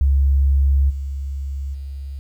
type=tone with level steps; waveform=sine; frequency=68.8 Hz; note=C#2; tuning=12 cents flat; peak=-12 / -23 / -27 dBFS; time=0.01-2.19 s; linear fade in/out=0 ms; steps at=0.89 / 1.73 s; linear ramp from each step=20 ms; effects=9-bit